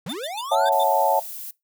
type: linear sweep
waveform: square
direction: up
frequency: 136.2 to 1602 Hz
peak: -30 dBFS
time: 0.06-0.69 s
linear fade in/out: 5 ms
type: tone bursts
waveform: 45% pulse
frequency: 3562 Hz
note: A7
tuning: 21 cents sharp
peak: -30 dBFS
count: 6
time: 0.09-0.836 s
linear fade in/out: 5 ms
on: 41 ms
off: 100 ms
type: chord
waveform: sine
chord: F# minor seventh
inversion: second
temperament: equal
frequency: 554.4 / 659.3 / 740 / 880 Hz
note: C#5 / E5 / F#5 / A5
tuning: 0 / 0 / 0 / 0 cents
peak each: -23 / -22 / -23 / -20 dBFS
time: 0.51-1.2 s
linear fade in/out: 10 ms
type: noise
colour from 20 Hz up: violet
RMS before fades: -35 dBFS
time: 0.72-1.51 s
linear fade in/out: 5 ms
effects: noise-tail reverb RT60 0.2 s tail -22 dB re dry